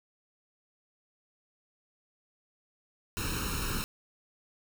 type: noise with comb filter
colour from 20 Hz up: pink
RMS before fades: -33 dBFS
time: 3.17-3.84 s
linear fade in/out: 0 ms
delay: 0.74 ms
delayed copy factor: +0.95
effects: none